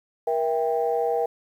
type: chord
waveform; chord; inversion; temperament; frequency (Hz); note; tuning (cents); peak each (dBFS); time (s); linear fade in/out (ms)
sine; E diminished; second; just; 474.7 / 659.3 / 791.1; Bb4 / E5 / G5; +31 / 0 / +16; -23 / -27 / -26; 0.27-1.26; 5
effects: tanh soft clip ceiling -12 dBFS + 9-bit